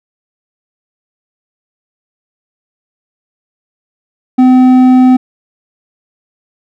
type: tone with hard clipping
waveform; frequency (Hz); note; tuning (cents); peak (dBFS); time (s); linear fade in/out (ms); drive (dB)
sine; 255.2; C4; -43; -4; 4.38-5.17; 10; 6
effects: none